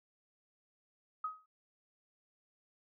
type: tone with exponential decay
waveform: sine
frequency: 1262 Hz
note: D#6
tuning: 24 cents sharp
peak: -32 dBFS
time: 1.24-1.46 s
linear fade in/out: 5 ms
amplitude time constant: 46 ms
effects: noise-tail reverb RT60 0.1 s tail -24 dB re dry